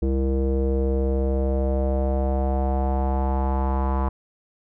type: tone with low-pass filter sweep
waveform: square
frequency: 66.6 Hz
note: C2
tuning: 31 cents sharp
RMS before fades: -22 dBFS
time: 0.02-4.09 s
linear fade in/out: 5 ms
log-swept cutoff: 400 to 1000 Hz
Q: 4.1
effects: none